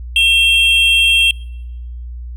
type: tone pair together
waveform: triangle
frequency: 2709 / 3222 Hz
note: E7 / G7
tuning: +47 / +47 cents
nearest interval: minor third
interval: 300 cents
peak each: -10 dBFS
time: 0.16-1.31 s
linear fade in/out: 2 ms
effects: noise-tail reverb RT60 1.0 s tail -25 dB re dry + added 60 Hz sine -25 dBFS peak until 2.36 s